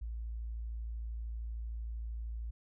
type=tone; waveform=sine; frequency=56.5 Hz; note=A1; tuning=47 cents sharp; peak=-37 dBFS; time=0.01-2.51 s; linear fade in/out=10 ms; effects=none